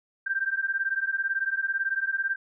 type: beating tone pair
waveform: sine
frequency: 1568 / 1586 Hz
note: G6 / G6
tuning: 0 / +20 cents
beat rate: 18 Hz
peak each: -28 dBFS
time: 0.26-2.36 s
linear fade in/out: 10 ms
effects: none